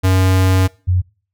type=tone pair in turn; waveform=square / sine; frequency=93.8 / 90.76 Hz; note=F#2 / F#2; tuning=+24 / -33 cents; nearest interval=minor second; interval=57 cents; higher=first; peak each=-11 dBFS; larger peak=neither; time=0.03-0.68 / 0.87-1.02 s; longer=first; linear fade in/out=20 ms; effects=noise-tail reverb RT60 0.4 s tail -23 dB re dry